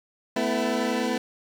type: chord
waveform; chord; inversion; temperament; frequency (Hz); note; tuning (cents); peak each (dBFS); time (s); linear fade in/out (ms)
20% pulse; A suspended second; none; equal with one note detuned; 220 / 250.5 / 329.6; A3 / B3 / E4; 0 / +25 / 0; -24 / -21 / -25; 0.36-1.18; 5
effects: low-pass 7000 Hz 12 dB/octave + 7-bit